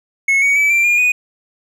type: tone with pitch steps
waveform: triangle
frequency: 2188 / 2243 / 2299 / 2357 / 2417 / 2477 Hz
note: C#7 / C#7 / D7 / D7 / D7 / D#7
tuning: -23 / +20 / -37 / +6 / +49 / -8 cents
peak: -9 dBFS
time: 0.28-1.12 s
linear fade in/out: 5 ms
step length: 140 ms
effects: none